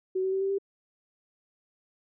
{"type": "tone with pitch steps", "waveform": "sine", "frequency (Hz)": [374.9, 379.7, 384.6, 389.5, 394.4], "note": ["F#4", "F#4", "G4", "G4", "G4"], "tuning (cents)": [23, 45, -33, -11, 11], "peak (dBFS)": -25, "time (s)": [0.15, 0.585], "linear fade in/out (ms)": 10, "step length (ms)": 87, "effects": []}